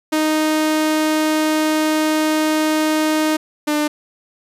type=tone pair in turn; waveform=sawtooth; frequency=310.2 / 299.5 Hz; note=D#4 / D4; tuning=-5 / +34 cents; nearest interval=minor second; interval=61 cents; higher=first; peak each=-11 / -12 dBFS; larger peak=first; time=0.12-3.37 / 3.67-3.88 s; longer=first; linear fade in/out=10 ms; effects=resampled to 32000 Hz